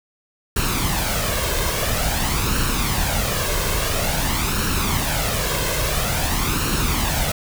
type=noise with flanger; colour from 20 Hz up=pink; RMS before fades=-21 dBFS; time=0.56-7.32 s; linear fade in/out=5 ms; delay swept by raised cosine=0.72 to 1.92 ms; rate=0.49 Hz; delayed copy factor=+0.55; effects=none